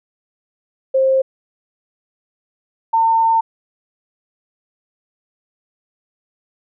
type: tone pair in turn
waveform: sine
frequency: 530 / 904.7 Hz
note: C5 / A5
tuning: +22 / +48 cents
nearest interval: major sixth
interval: 926 cents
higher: second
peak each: -11 dBFS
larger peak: neither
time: 0.94-1.22 / 2.93-3.41 s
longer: second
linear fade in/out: 10 ms
effects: none